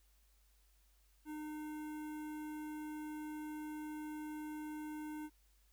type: tone with notch filter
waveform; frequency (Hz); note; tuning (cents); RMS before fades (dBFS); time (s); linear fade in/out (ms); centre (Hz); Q
square; 304.6; D#4; -37; -45; 1.25-5.3; 50; 4500; 0.54
effects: added 50 Hz sine -68 dBFS peak until 5.72 s + white hiss -75 dBFS RMS until 5.72 s